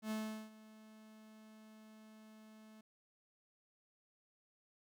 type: tone with ADSR envelope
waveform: 45% pulse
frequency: 217.3 Hz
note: A3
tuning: 21 cents flat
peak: -37 dBFS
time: 0.02-2.81 s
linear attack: 87 ms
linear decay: 390 ms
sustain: -20 dB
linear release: 4 ms
effects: none